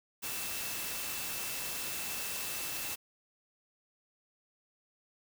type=tone in noise; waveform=sine; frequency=2655 Hz; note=E7; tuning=12 cents sharp; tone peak=-46 dBFS; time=0.22-2.96 s; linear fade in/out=20 ms; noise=white; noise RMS=-38 dBFS; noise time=0.22-2.96 s; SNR=-11 dB; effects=none